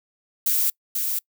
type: noise with echo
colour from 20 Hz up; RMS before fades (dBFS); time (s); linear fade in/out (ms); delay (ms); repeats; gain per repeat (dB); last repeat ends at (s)
violet; -21; 0.46-0.7; 5; 490; 1; -4; 1.19
effects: noise-tail reverb RT60 0.1 s tail -26 dB re dry